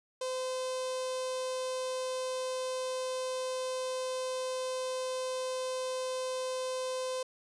sawtooth tone with notch filter, 514 Hz, C5, 31 cents flat, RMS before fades -35 dBFS, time 0.21-7.23 s, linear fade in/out 5 ms, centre 1800 Hz, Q 0.94, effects resampled to 22050 Hz

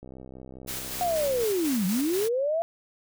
click train, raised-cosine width 2 ms, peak -30 dBFS, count 92, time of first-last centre 0.03-1.434 s, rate 64.8 Hz
white noise with tremolo, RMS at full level -34 dBFS, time 0.67-2.29 s, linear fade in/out 20 ms, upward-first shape square, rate 4.1 Hz, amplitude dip 30%
sine linear two-way sweep, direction down then up, 731 to 174.61 to 684 Hz, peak -23 dBFS, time 1.01-2.62 s, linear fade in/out 0 ms, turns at 1.86 s
effects none

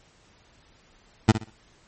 20% pulse tone with echo, 110 Hz, A2, in tune, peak -7 dBFS, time 1.28-1.32 s, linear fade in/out 10 ms, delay 62 ms, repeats 3, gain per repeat -12 dB, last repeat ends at 1.506 s, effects pink hiss -58 dBFS RMS until 1.87 s + MP3 32 kbps

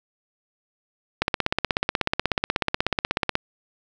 click train, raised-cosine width 0.3 ms, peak -4 dBFS, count 36, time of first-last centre 1.22-3.354 s, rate 16.4 Hz, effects none

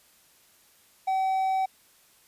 triangle tone, 763 Hz, G5, 47 cents flat, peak -21 dBFS, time 1.07-1.66 s, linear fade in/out 10 ms, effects white hiss -60 dBFS RMS until 2.27 s + resampled to 32000 Hz

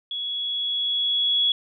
sine tone with level ramp, 3361 Hz, G#7, 20 cents sharp, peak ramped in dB -27 to -17 dBFS, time 0.11-1.52 s, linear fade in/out 2 ms, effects none

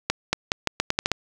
accelerating click train, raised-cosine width 0.2 ms, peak -3 dBFS, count 9, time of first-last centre 0.1-1.117 s, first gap 230 ms, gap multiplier 0.82, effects none

